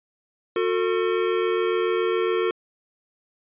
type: tone pair together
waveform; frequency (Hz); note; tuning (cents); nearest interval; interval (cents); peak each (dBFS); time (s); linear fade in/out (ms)
square; 363.1 / 450.2; F#4 / A4; -33 / +40; major third; 373; -24; 0.56-2.51; 2
effects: resampled to 8000 Hz